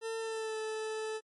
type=tone with pitch glide; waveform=40% pulse; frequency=450 to 436.7 Hz; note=A4 to A4; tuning=+39 to -13 cents; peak=-34 dBFS; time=0.01-1.21 s; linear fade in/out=50 ms; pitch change=-52 cents; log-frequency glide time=0.19-0.57 s; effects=MP3 48 kbps